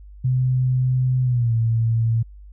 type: tone with pitch glide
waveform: sine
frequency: 127.9 to 113.95 Hz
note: C3 to A#2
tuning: -39 to -39 cents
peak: -16 dBFS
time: 0.24-2.23 s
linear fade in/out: 10 ms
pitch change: -200 cents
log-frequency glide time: 1.23-1.54 s
effects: added 50 Hz sine -39 dBFS peak until 2.52 s